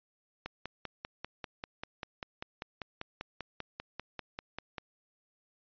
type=click train; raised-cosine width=0.3 ms; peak=-22 dBFS; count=23; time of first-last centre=0.46-4.782 s; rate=5.09 Hz; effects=resampled to 11025 Hz